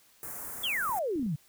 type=band-stop noise; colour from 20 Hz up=white; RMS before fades=-40 dBFS; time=0.23-0.99 s; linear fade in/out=0 ms; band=1700 to 7800 Hz; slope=24 dB/octave
type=exponential sweep; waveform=sine; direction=down; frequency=3530 to 136.4 Hz; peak=-28 dBFS; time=0.63-1.36 s; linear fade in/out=10 ms
type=clicks; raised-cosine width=3 ms; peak=-35 dBFS; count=5; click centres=0.894 / 1.158 / 1.195 / 1.228 / 1.263 s
effects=white hiss -62 dBFS RMS until 1.48 s